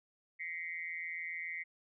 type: tone with amplitude modulation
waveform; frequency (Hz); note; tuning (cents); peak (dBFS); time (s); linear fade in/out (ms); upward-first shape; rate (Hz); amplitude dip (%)
sine; 2069; C7; -20; -34; 0.39-1.64; 20; sine; 167; 100
effects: none